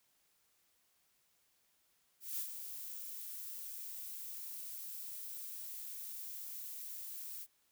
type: noise with ADSR envelope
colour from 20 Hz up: violet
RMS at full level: -38 dBFS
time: 2.2-7.47 s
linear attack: 190 ms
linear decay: 77 ms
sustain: -8 dB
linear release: 53 ms
effects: white hiss -75 dBFS RMS until 7.71 s